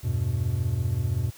triangle chord, E minor, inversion none, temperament equal, 82.41 / 98 / 123.47 Hz, E2 / G2 / B2, 0 / 0 / 0 cents, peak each -28 / -25 / -25 dBFS, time 0.03-1.31 s, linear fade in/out 20 ms, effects white hiss -50 dBFS RMS until 1.37 s

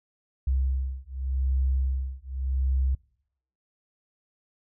sine beating tone pair, 65.41 / 66.27 Hz, C2 / C2, 0 / +23 cents, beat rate 0.86 Hz, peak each -27 dBFS, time 0.47-2.95 s, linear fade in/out 5 ms, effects noise-tail reverb RT60 0.7 s tail -25 dB re dry

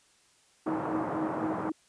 white band-pass noise, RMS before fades -34 dBFS, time 0.66-1.7 s, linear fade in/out 10 ms, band 120 to 1100 Hz, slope 24 dB/octave
sine tone with tremolo, 316.1 Hz, D#4, 27 cents sharp, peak -28 dBFS, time 0.66-1.72 s, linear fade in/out 5 ms, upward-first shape sine, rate 4 Hz, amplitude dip 85%
effects white hiss -64 dBFS RMS until 1.88 s + resampled to 22050 Hz

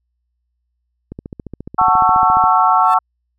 click train, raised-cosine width 3 ms, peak -16 dBFS, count 20, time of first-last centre 1.12-2.439 s, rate 14.4 Hz
sine chord, F# minor seventh, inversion none, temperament just, 740 / 888 / 1110 / 1332 Hz, F#5 / A5 / C#6 / E6, 0 / +16 / +2 / +18 cents, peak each -15 dBFS, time 1.78-2.99 s, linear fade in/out 10 ms
15% pulse tone with exponential growth, 880 Hz, A5, in tune, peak -22 dBFS, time 2.76-2.94 s, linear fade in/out 2 ms, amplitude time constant 37 ms
effects added 60 Hz sine -67 dBFS peak until 3.38 s

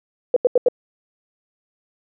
sine tone bursts, 493.9 Hz, B4, in tune, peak -10 dBFS, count 4, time 0.34-0.685 s, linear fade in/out 2 ms, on 24 ms, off 83 ms, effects none

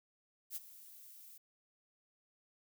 violet noise with ADSR envelope, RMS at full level -40 dBFS, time 0.5-1.38 s, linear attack 62 ms, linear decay 23 ms, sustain -16 dB, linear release 8 ms, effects none

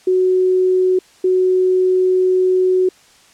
sine tone pair in turn, 370 / 370 Hz, F#4 / F#4, 0 / 0 cents, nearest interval unison, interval 0 cents, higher neither, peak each -11 dBFS, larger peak neither, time 0.07-0.99 / 1.24-2.89 s, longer second, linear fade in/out 5 ms, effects white hiss -49 dBFS RMS until 3.33 s + low-pass 8000 Hz 12 dB/octave

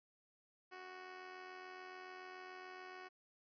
10% pulse tone with amplitude modulation, 370 Hz, F#4, in tune, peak -40 dBFS, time 0.71-3.09 s, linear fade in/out 20 ms, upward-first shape sine, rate 87 Hz, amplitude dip 45%, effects resampled to 11025 Hz

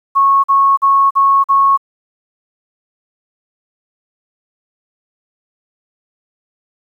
sine tone bursts, 1100 Hz, C#6, 14 cents flat, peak -7 dBFS, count 5, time 0.15-1.776 s, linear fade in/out 20 ms, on 290 ms, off 44 ms, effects 8-bit

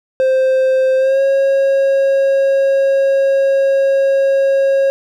triangle tone with pitch glide, 523.3 to 544.9 Hz, C5 to C#5, 0 to -30 cents, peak -8 dBFS, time 0.2-4.9 s, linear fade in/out 0 ms, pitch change +70 cents, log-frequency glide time 0.97-1.21 s, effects none

